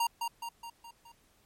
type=tone with echo; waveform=square; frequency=932.3 Hz; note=A#5; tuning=in tune; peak=-27 dBFS; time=0-0.07 s; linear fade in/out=5 ms; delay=210 ms; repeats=5; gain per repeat=-5 dB; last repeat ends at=1.12 s; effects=pink hiss -67 dBFS RMS until 1.45 s + MP3 64 kbps